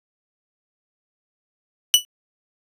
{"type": "tone with exponential decay", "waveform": "sawtooth", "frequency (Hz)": 2960, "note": "F#7", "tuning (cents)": 0, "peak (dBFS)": -3, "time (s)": [1.94, 2.05], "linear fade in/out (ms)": 0, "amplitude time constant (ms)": 22, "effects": ["resampled to 32000 Hz"]}